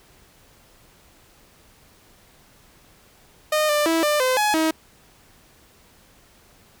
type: tone with pitch steps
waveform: sawtooth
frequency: 613 / 594 / 327.5 / 596 / 513 / 842 / 318.4 Hz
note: D#5 / D5 / E4 / D5 / C5 / G#5 / D#4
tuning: -26 / +20 / -11 / +25 / -34 / +24 / +40 cents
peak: -14 dBFS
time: 3.52-4.71 s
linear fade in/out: 5 ms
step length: 170 ms
effects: pink hiss -54 dBFS RMS until 6.8 s